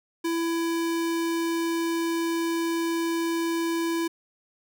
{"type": "tone", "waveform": "square", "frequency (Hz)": 333.2, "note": "E4", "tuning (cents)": 19, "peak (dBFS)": -25, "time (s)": [0.24, 4.08], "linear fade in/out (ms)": 10, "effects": []}